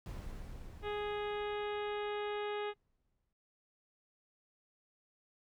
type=noise with exponential decay; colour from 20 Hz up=brown; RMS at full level=-42 dBFS; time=0.06-3.33 s; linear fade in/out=1 ms; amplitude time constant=710 ms
type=harmonic tone; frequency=415.3 Hz; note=G#4; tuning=in tune; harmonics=1 / 2 / 3 / 4 / 5 / 6 / 7 / 8 / 9; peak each=-37 / -43 / -47 / -49 / -51 / -53 / -54 / -55 / -56 dBFS; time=0.82-2.74 s; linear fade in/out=50 ms
effects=noise-tail reverb RT60 0.1 s tail -23 dB re dry